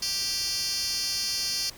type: tone with high-pass filter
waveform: 10% pulse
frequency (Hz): 392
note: G4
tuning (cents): 0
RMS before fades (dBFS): -29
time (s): 0.02-1.7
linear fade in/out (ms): 5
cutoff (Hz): 4400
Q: 8
effects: pink hiss -48 dBFS RMS until 1.77 s